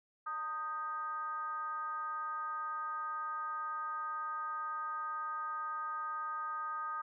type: tone with frequency modulation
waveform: sine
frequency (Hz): 1241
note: D#6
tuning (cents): -5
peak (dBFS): -36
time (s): 0.26-7.02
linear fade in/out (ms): 10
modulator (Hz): 332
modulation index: 0.6
effects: none